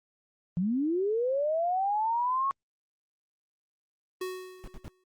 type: linear sweep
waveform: sine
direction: up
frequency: 164.81 to 1109 Hz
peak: -25 dBFS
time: 0.57-2.51 s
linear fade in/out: 0 ms
type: tone with exponential decay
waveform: square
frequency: 370 Hz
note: F#4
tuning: in tune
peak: -31 dBFS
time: 4.21-5.04 s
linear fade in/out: 5 ms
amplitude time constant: 180 ms
type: noise bursts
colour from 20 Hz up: brown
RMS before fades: -41 dBFS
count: 3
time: 4.64-4.88 s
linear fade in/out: 0 ms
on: 36 ms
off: 66 ms
effects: Opus 32 kbps